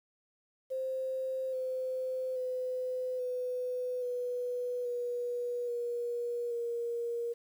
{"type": "tone with pitch steps", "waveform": "sine", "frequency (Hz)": [523.3, 515.5, 507.8, 500.2, 492.8, 485.4, 478.2, 471.1], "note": ["C5", "C5", "B4", "B4", "B4", "B4", "A#4", "A#4"], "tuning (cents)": [0, -26, 48, 22, -4, -30, 44, 18], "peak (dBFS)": -32, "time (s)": [0.7, 7.34], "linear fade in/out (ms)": 20, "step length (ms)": 830, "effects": ["10-bit"]}